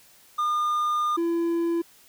triangle tone pair in turn, 1212 / 337.3 Hz, D#6 / E4, -46 / +40 cents, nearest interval octave + minor seventh, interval 2214 cents, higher first, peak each -20 dBFS, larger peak neither, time 0.38-1.17 / 1.17-1.82 s, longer first, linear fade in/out 10 ms, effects white hiss -55 dBFS RMS until 2.08 s

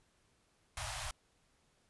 pink band-stop noise, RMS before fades -41 dBFS, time 0.77-1.11 s, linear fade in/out 2 ms, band 130 to 600 Hz, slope 96 dB/octave, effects pink hiss -73 dBFS RMS until 1.89 s + resampled to 24000 Hz

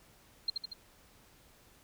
sine tone with echo, 4186 Hz, C8, in tune, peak -27 dBFS, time 0.48-0.5 s, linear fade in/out 5 ms, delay 78 ms, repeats 3, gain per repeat -4 dB, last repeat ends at 0.734 s, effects pink hiss -62 dBFS RMS until 1.83 s

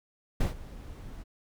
brown noise with ADSR envelope, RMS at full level -24 dBFS, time 0.4-1.24 s, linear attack 8 ms, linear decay 130 ms, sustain -19 dB, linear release 23 ms, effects none

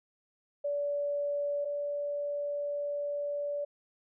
sine tone pair in turn, 576 / 578.2 Hz, D5 / D5, -34 / -27 cents, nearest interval unison, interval 7 cents, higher second, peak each -29 / -31 dBFS, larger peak first, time 0.64-1.65 / 1.65-3.65 s, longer second, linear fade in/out 10 ms, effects none

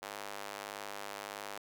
square tone with high-pass filter, 50.8 Hz, G#1, 38 cents flat, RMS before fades -44 dBFS, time 0.02-1.58 s, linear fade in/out 5 ms, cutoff 680 Hz, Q 0.93, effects none

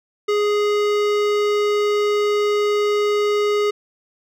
sine tone with hard clipping, 415.3 Hz, G#4, in tune, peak -18 dBFS, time 0.28-3.71 s, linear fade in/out 10 ms, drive 18 dB, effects none

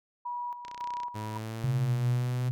sine tone with tremolo, 969 Hz, B5, 33 cents flat, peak -32 dBFS, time 0.25-1.38 s, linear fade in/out 10 ms, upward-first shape square, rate 1.8 Hz, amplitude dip 60%
click train, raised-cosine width 0.2 ms, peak -27 dBFS, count 13, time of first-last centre 0.65-1.033 s, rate 31.3 Hz
sawtooth exponential sweep, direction up, 106.4 to 127.1 Hz, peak -31 dBFS, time 1.14-2.5 s, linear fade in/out 20 ms
sine tone with pitch glide, 130.81 to 124.4 Hz, C3 to B2, 0 to +13 cents, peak -25 dBFS, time 1.64-2.51 s, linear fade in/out 0 ms, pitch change -87 cents, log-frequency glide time 1.85-1.94 s
effects none

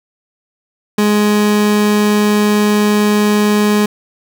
30% pulse tone, 208.9 Hz, G#3, 10 cents sharp, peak -7 dBFS, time 0.98-3.86 s, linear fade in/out 5 ms, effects none

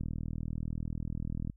click train, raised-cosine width 5 ms, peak -24 dBFS, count 61, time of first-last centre 0.01-1.499 s, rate 40.3 Hz, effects added 50 Hz sine -58 dBFS peak until 1.56 s

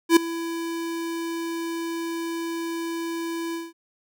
square tone with ADSR envelope, 333.3 Hz, E4, 19 cents sharp, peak -10 dBFS, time 0.09-3.73 s, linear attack 75 ms, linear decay 6 ms, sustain -18 dB, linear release 190 ms, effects none

